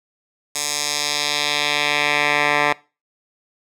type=tone with band-pass filter sweep; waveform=10% pulse; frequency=146.83 Hz; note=D3; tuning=in tune; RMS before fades=-20 dBFS; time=0.55-2.73 s; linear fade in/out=5 ms; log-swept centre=7300 to 1600 Hz; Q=1.4; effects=noise-tail reverb RT60 0.3 s tail -22 dB re dry